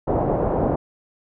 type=low-pass noise; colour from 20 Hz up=white; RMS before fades=-21 dBFS; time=0.07-0.76 s; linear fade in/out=10 ms; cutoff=720 Hz; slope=24 dB/octave; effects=none